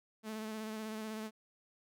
sawtooth tone with vibrato, 217.6 Hz, A3, 19 cents flat, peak -36 dBFS, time 0.23-1.31 s, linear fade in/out 50 ms, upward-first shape square, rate 16 Hz, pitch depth 20 cents each way, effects none

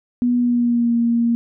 sine tone with pitch glide, 243.9 to 234.2 Hz, B3 to A#3, -21 to +8 cents, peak -14 dBFS, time 0.22-1.35 s, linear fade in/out 0 ms, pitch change -71 cents, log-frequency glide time 0.38-0.95 s, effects none

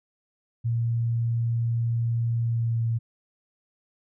sine tone with pitch glide, 116.54 to 114.94 Hz, A#2 to A#2, 0 to -24 cents, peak -22 dBFS, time 0.64-2.99 s, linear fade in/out 20 ms, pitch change -24 cents, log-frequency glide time 2.41-2.85 s, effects none

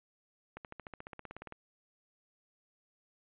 accelerating click train, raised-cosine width 0.5 ms, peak -29 dBFS, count 16, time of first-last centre 0.57-1.524 s, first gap 78 ms, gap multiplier 0.97, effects resampled to 8000 Hz

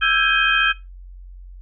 sine tone cluster, 1322 / 1575 / 1649 / 2512 / 3158 Hz, E6 / G6 / G#6 / D#7 / G7, +5 / +8 / -13 / +16 / +12 cents, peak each -21 dBFS, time 0.01-0.73 s, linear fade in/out 20 ms, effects noise-tail reverb RT60 0.2 s tail -17 dB re dry + added 45 Hz sine -36 dBFS peak until 1.61 s

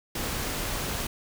pink noise, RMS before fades -31 dBFS, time 0.15-1.07 s, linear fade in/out 5 ms, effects none

